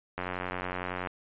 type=click train; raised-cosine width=0.5 ms; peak=-18 dBFS; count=82; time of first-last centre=0.18-1.072 s; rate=90.8 Hz; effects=resampled to 8000 Hz